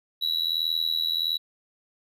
triangle tone with amplitude modulation, 3900 Hz, B7, 23 cents flat, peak -18 dBFS, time 0.21-1.38 s, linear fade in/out 20 ms, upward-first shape sine, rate 81.4 Hz, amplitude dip 95%, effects none

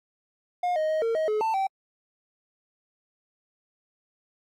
triangle tone with pitch steps, 714 / 623 / 627 / 456.6 / 631 / 427.4 / 890 / 774 Hz, F5 / D#5 / D#5 / A#4 / D#5 / G#4 / A5 / G5, +38 / +2 / +13 / -36 / +24 / +50 / +20 / -22 cents, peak -21 dBFS, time 0.63-1.67 s, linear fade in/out 5 ms, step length 130 ms, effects AAC 64 kbps

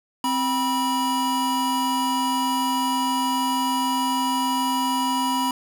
square tone pair together, 261.4 / 974 Hz, C4 / B5, -1 / -24 cents, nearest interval octave + major seventh, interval 2277 cents, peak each -26 / -23 dBFS, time 0.24-5.51 s, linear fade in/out 2 ms, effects none

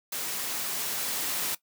white noise with level ramp, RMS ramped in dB -33 to -30 dBFS, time 0.12-1.55 s, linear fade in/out 5 ms, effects noise-tail reverb RT60 0.1 s tail -18 dB re dry + high-pass 150 Hz 12 dB/octave

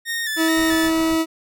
sawtooth tone with vibrato, 1798 Hz, A6, 37 cents sharp, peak -19 dBFS, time 0.05-0.91 s, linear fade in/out 50 ms, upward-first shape square, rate 2.3 Hz, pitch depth 49 cents each way
40% pulse tone, 323.3 Hz, E4, 34 cents flat, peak -16 dBFS, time 0.36-1.26 s, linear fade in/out 50 ms
brown noise with tremolo, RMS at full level -35 dBFS, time 0.57-1.18 s, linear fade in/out 2 ms, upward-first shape sine, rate 7.6 Hz, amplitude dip 85%
click train, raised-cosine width 0.5 ms, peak -22 dBFS, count 45, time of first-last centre 0.58-1.113 s, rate 82.5 Hz
effects none

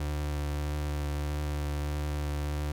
35% pulse tone with vibrato, 73.7 Hz, D2, 7 cents sharp, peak -28 dBFS, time 0-2.72 s, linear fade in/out 5 ms, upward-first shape triangle, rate 1.6 Hz, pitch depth 16 cents each way, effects none

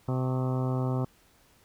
harmonic tone with a mistuned harmonic, 128.7 Hz, C3, 28 cents flat, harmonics 1 / 2 / 3 / 4 / 5 / 6 / 7 / 8 / 9 / 10, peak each -27 / -33 / -37 / -39 / -41 / -43 / -44 / -45 / -46 / -47 dBFS, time 0.08-1.05 s, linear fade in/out 5 ms, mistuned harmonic 8, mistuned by +67 cents, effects pink hiss -62 dBFS RMS until 1.64 s

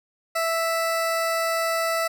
20% pulse tone, 659.3 Hz, E5, in tune, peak -17 dBFS, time 0.35-2.08 s, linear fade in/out 10 ms, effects none

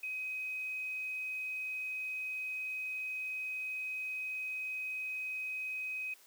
sine tone, 2523 Hz, D#7, 23 cents sharp, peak -36 dBFS, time 0.03-6.14 s, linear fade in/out 5 ms, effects white hiss -61 dBFS RMS until 6.26 s + high-pass 300 Hz 12 dB/octave

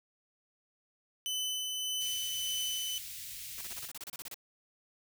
sawtooth tone with tremolo, 3020 Hz, F#7, 35 cents sharp, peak -29 dBFS, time 1.26-2.98 s, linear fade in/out 0 ms, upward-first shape sine, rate 1.7 Hz, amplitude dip 25%
white band-stop noise, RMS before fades -44 dBFS, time 2-3.89 s, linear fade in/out 20 ms, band 140 to 2200 Hz, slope 24 dB/octave
white noise bursts, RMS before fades -43 dBFS, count 13, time 3.58-4.343 s, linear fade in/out 2 ms, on 31 ms, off 30 ms
effects none

